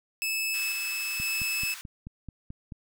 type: tone with tremolo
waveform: sawtooth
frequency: 2610 Hz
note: E7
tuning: 18 cents flat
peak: -24 dBFS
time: 0.22-1.74 s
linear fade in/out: 0 ms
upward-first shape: square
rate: 1 Hz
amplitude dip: 25%
type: high-pass noise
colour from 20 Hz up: pink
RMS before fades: -43 dBFS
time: 0.54-1.81 s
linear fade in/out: 0 ms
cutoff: 1200 Hz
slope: 24 dB/octave
type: click train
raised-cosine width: 5 ms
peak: -27 dBFS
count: 8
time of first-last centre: 1.2-2.722 s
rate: 4.6 Hz
effects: none

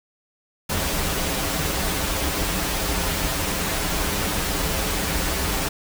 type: noise with comb filter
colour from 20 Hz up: pink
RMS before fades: -24 dBFS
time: 0.69-5.69 s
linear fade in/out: 10 ms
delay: 8.4 ms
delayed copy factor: -0.7
effects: none

